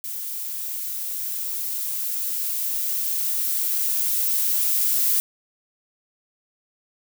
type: noise with level ramp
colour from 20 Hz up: violet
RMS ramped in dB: -31 to -20 dBFS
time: 0.04-5.2 s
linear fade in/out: 0 ms
effects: none